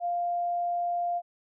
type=tone; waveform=sine; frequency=698.5 Hz; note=F5; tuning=in tune; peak=-26 dBFS; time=0-1.22 s; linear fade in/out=50 ms; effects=none